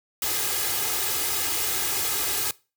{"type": "noise with comb filter", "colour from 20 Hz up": "white", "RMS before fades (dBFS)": -26, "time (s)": [0.22, 2.51], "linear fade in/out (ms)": 2, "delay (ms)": 2.4, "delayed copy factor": 0.75, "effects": ["noise-tail reverb RT60 0.3 s tail -21 dB re dry", "high-pass 60 Hz 12 dB/octave"]}